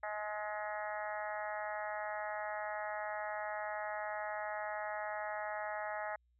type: harmonic tone with a mistuned harmonic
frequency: 211 Hz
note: G#3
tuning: 28 cents sharp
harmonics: 3 / 4 / 5 / 6 / 7 / 8 / 9 / 10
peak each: -42 / -42 / -52 / -47 / -50 / -48 / -47 / -55 dBFS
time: 0.03-6.16 s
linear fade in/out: 5 ms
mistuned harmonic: 7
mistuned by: -27 cents
effects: added 60 Hz sine -70 dBFS peak until 6.39 s